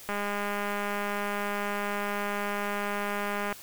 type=click train; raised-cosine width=0.5 ms; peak=-17 dBFS; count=702; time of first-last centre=0.09-3.526 s; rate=204 Hz; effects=white hiss -47 dBFS RMS until 3.62 s